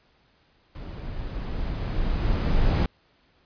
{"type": "noise with level ramp", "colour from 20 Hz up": "brown", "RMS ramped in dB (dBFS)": [-36, -19], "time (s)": [0.75, 2.86], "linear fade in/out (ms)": 2, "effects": ["pink hiss -63 dBFS RMS until 3.45 s", "resampled to 11025 Hz"]}